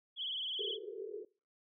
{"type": "tone with vibrato", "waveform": "sine", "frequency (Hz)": 3195, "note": "G7", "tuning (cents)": 32, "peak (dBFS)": -36, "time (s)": [0.16, 0.78], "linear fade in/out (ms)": 50, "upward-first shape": "triangle", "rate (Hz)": 19, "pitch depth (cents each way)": 130}
{"type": "band-pass noise", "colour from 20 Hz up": "white", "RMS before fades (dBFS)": -44, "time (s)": [0.59, 1.25], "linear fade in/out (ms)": 5, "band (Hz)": [380, 450], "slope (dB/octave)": 96}
{"effects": ["noise-tail reverb RT60 0.4 s tail -24 dB re dry"]}